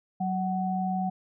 sine tone pair together, 186.7 / 747.9 Hz, F#3 / F#5, +16 / +18 cents, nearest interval 2 octaves, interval 2402 cents, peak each -28 / -29 dBFS, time 0.2-1.1 s, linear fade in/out 10 ms, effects none

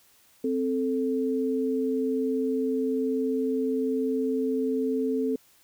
sine tone pair together, 261.1 / 440 Hz, C4 / A4, -3 / 0 cents, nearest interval major sixth, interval 903 cents, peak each -26 / -27 dBFS, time 0.44-5.36 s, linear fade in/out 5 ms, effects white hiss -60 dBFS RMS until 5.63 s

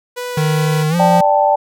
sawtooth tone with vibrato, 490 Hz, B4, 14 cents flat, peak -18 dBFS, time 0.16-0.84 s, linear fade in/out 20 ms, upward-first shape sine, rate 2.4 Hz, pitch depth 14 cents each way
square tone with pitch glide, 153.5 to 174.3 Hz, D#3 to F3, -23 to -3 cents, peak -14 dBFS, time 0.37-1.21 s, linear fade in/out 5 ms, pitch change +220 cents, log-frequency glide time 0.89-0.96 s
sine chord, D suspended fourth, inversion none, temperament just, 587.3 / 783.1 / 881 Hz, D5 / G5 / A5, 0 / -2 / +2 cents, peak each -14 dBFS, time 0.99-1.56 s, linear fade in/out 10 ms
effects none

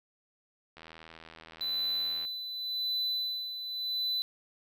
click train, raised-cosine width 0.3 ms, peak -32 dBFS, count 121, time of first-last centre 0.77-2.25 s, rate 81.1 Hz
triangle tone with tremolo, 4000 Hz, B7, 21 cents sharp, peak -27 dBFS, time 1.61-4.22 s, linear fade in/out 0 ms, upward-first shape sine, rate 0.89 Hz, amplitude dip 60%
effects none

